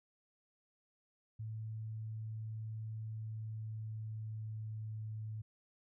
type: tone with pitch glide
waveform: sine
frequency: 109.9 to 108.76 Hz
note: A2 to A2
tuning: -2 to -20 cents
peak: -40 dBFS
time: 1.39-5.42 s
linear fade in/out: 10 ms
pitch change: -18 cents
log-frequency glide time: 3.09-5.05 s
effects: none